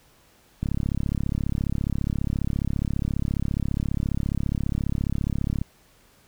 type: click train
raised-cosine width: 5 ms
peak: -13 dBFS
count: 174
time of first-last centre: 0.63-5.616 s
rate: 34.7 Hz
effects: pink hiss -58 dBFS RMS until 6.27 s